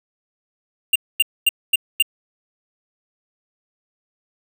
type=tone bursts; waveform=square; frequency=2794 Hz; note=F7; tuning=in tune; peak=-12 dBFS; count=5; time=0.93-2.025 s; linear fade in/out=5 ms; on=27 ms; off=240 ms; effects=none